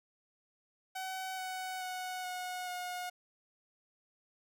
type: tone with pitch steps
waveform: sawtooth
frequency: 755 / 746.3 / 737.8 / 729.3 / 720.9 Hz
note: F#5 / F#5 / F#5 / F#5 / F#5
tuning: +35 / +15 / -5 / -25 / -45 cents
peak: -34 dBFS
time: 0.95-3.1 s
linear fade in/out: 10 ms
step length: 430 ms
effects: none